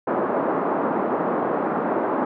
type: band-pass noise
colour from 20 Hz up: pink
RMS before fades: -23 dBFS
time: 0.07-2.25 s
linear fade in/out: 5 ms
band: 230 to 1200 Hz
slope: 24 dB/octave
effects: none